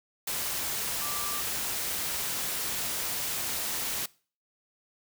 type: tone in noise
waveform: sine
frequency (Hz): 1174.7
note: D6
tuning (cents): 0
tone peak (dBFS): -38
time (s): 1.01-1.41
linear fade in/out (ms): 5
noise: white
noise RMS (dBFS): -32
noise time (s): 0.27-4.06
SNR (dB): -9
effects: noise-tail reverb RT60 0.4 s tail -22 dB re dry